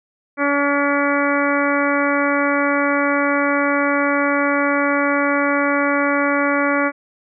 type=harmonic tone; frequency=284.5 Hz; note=C#4; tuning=45 cents sharp; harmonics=1 / 2 / 3 / 4 / 5 / 6 / 7 / 8; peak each=-20 / -21 / -28 / -23 / -23 / -28 / -25 / -27 dBFS; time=0.37-6.92 s; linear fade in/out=50 ms; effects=none